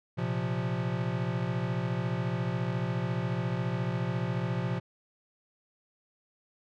square chord, Bb suspended second, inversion none, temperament equal, 116.54 / 130.81 / 174.61 Hz, Bb2 / C3 / F3, 0 / 0 / 0 cents, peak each -34 dBFS, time 0.17-4.8 s, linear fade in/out 20 ms, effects low-pass 3000 Hz 12 dB/octave

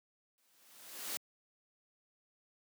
white noise with exponential growth, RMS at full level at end -37 dBFS, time 0.38-1.17 s, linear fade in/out 0 ms, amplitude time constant 170 ms, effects high-pass 200 Hz 12 dB/octave

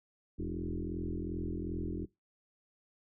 sine tone with frequency modulation, 190.3 Hz, F#3, 49 cents sharp, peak -34 dBFS, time 0.38-2.06 s, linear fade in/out 20 ms, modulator 42.6 Hz, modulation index 4.2, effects noise-tail reverb RT60 0.2 s tail -21 dB re dry

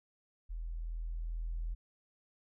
sine tone with level ramp, 41.2 Hz, E1, in tune, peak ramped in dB -37 to -33 dBFS, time 0.49-1.75 s, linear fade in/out 20 ms, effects tanh soft clip ceiling -30 dBFS

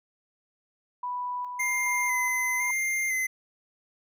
sine tone with tremolo, 987 Hz, B5, 1 cent flat, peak -29 dBFS, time 1.03-2.71 s, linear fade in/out 5 ms, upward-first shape square, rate 1.2 Hz, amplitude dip 40%
square tone with vibrato, 2078 Hz, C7, 12 cents flat, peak -26 dBFS, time 1.59-3.27 s, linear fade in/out 10 ms, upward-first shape square, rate 0.99 Hz, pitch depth 23 cents each way
effects none

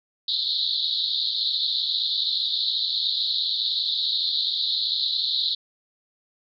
white band-pass noise, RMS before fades -25 dBFS, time 0.28-5.55 s, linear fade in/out 5 ms, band 3600 to 4300 Hz, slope 96 dB/octave, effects none

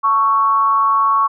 sine tone with frequency modulation, 1110 Hz, C#6, 2 cents sharp, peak -11 dBFS, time 0.03-1.28 s, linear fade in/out 20 ms, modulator 219 Hz, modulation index 0.44, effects none

